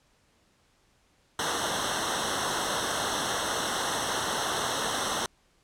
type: noise with comb filter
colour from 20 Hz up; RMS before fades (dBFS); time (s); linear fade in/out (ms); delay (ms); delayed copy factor
pink; -29; 1.39-5.26; 2; 0.42; -1
effects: pink hiss -66 dBFS RMS until 5.63 s + low-pass 9000 Hz 12 dB/octave